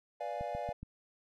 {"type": "chord", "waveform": "triangle", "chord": "B diminished seventh", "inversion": "none", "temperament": "equal", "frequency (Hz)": [493.9, 587.3, 698.5, 830.6], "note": ["B4", "D5", "F5", "Ab5"], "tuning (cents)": [0, 0, 0, 0], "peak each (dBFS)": [-43, -38, -38, -41], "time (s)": [0.2, 0.73], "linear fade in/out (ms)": 10}
{"type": "click train", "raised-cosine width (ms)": 5, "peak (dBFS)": -31, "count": 4, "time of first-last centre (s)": [0.41, 0.83], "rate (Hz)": 7.14}
{"effects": []}